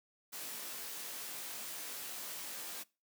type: noise with comb filter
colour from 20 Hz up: white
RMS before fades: -44 dBFS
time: 0.32-2.84 s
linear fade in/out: 20 ms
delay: 19 ms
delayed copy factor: +1
effects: noise-tail reverb RT60 0.3 s tail -23 dB re dry + high-pass 200 Hz 12 dB/octave